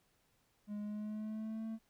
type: tone with pitch glide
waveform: triangle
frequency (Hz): 207.7 to 222.6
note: G#3 to A3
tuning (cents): 0 to +20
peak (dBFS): -37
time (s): 0.67-1.79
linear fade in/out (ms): 50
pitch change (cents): +120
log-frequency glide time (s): 0.8-1.66
effects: pink hiss -75 dBFS RMS until 1.89 s